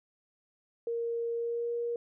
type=tone with pitch glide; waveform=sine; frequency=466.2 to 472.4 Hz; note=A#4 to A#4; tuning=0 to +23 cents; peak=-30 dBFS; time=0.87-1.96 s; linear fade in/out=2 ms; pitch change=+23 cents; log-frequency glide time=1.34-1.72 s; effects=none